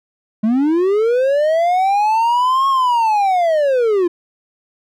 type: linear two-way sweep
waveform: triangle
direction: up then down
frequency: 207.7 to 1096 to 336.3 Hz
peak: -10 dBFS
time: 0.43-4.08 s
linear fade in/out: 10 ms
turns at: 2.68 s
effects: none